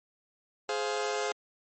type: chord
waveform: sawtooth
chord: F minor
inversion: first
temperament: just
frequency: 419.1 / 523.8 / 698.5 Hz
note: Ab4 / C5 / F5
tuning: +16 / +2 / 0 cents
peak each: -28 / -31 / -32 dBFS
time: 0.69-1.32 s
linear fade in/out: 2 ms
effects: MP3 32 kbps